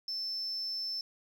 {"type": "tone", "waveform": "sine", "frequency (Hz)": 5300, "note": "E8", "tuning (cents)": 9, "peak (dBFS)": -32, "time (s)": [0.08, 1.01], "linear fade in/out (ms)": 2, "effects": ["tanh soft clip ceiling -31 dBFS", "10-bit"]}